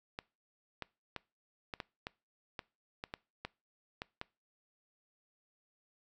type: clicks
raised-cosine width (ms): 0.3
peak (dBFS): -23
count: 12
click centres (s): 0.189 / 0.823 / 1.163 / 1.738 / 1.802 / 2.069 / 2.592 / 3.039 / 3.139 / 3.45 / 4.019 / 4.214
effects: noise-tail reverb RT60 0.3 s tail -23 dB re dry